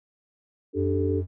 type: chord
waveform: sine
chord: D suspended fourth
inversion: none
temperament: just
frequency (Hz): 293.7 / 391.6 / 440.5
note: D4 / G4 / A4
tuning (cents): 0 / -2 / +2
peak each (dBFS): -28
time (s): 0.73-1.23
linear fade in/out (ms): 50
type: tone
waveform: triangle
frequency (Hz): 90.7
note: F#2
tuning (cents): -34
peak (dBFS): -24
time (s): 0.75-1.27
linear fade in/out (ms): 50
effects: none